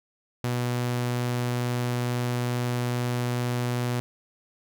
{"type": "tone", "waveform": "sawtooth", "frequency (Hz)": 122.3, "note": "B2", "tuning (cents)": -16, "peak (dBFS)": -21, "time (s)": [0.44, 4], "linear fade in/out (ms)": 0, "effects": []}